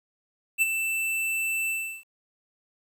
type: tone with ADSR envelope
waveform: square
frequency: 2660 Hz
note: E7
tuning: 15 cents sharp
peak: -18 dBFS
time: 0.58-2.04 s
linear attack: 39 ms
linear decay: 25 ms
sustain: -8 dB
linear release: 350 ms
effects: 10-bit